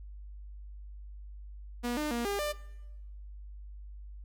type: tone with pitch steps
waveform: sawtooth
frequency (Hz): 241.3 / 301.4 / 236.8 / 403 / 595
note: B3 / D4 / A#3 / G4 / D5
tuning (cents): -40 / +45 / +27 / +48 / +22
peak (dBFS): -27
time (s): 1.83-2.53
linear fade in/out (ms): 20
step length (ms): 140
effects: noise-tail reverb RT60 1.0 s tail -20 dB re dry + added 50 Hz sine -43 dBFS peak until 4.24 s